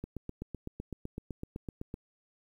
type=click train; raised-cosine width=3 ms; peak=-25 dBFS; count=16; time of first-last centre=0.04-1.941 s; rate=7.89 Hz; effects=10-bit

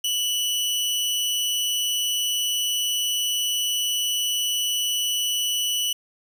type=tone with amplitude modulation; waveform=sawtooth; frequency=2960 Hz; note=F#7; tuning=in tune; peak=-17 dBFS; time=0.04-5.93 s; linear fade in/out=5 ms; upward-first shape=sine; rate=206 Hz; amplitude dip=40%; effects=none

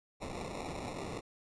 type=noise with sample-and-hold; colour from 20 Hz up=violet; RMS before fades=-41 dBFS; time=0.2-1.21 s; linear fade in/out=20 ms; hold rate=1575 Hz; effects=resampled to 22050 Hz

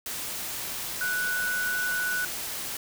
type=tone in noise; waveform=sine; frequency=1480 Hz; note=F#6; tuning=in tune; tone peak=-26 dBFS; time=1.01-2.25 s; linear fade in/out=2 ms; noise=white; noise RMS=-34 dBFS; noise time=0.06-2.77 s; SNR=+5 dB; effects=none

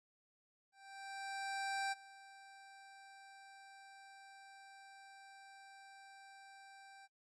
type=tone with ADSR envelope; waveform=25% pulse; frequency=784 Hz; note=G5; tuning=in tune; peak=-33 dBFS; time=0.72-7.08 s; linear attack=1200 ms; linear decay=23 ms; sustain=-20 dB; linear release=35 ms; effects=noise-tail reverb RT60 0.1 s tail -19 dB re dry + resampled to 22050 Hz

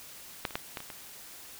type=clicks; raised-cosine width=0.3 ms; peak=-13 / -27 / -14 / -19 / -26 / -25 dBFS; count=6; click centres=0.452 / 0.508 / 0.555 / 0.772 / 0.804 / 0.902 s; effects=white hiss -48 dBFS RMS until 1.59 s

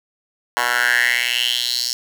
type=tone with high-pass filter sweep; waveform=10% pulse; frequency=121.5 Hz; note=B2; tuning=28 cents flat; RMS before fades=-19 dBFS; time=0.57-1.93 s; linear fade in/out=0 ms; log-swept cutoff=1100 to 5100 Hz; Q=5.1; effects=7-bit

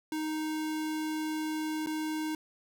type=tone with dropouts; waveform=square; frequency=311.1 Hz; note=D#4; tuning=in tune; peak=-32 dBFS; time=0.12-2.35 s; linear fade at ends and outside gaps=2 ms; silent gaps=1.862-1.87 s; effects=none

